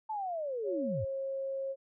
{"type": "linear sweep", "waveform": "sine", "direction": "down", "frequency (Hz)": [891, 80.1], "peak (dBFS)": -33, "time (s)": [0.09, 1.05], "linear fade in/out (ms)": 10}
{"type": "tone with pitch glide", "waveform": "sine", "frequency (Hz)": [554.4, 540.5], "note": ["C#5", "C#5"], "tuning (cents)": [0, -44], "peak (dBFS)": -33, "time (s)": [0.63, 1.76], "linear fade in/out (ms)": 50, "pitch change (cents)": -44, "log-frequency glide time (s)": [0.74, 1.01]}
{"effects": []}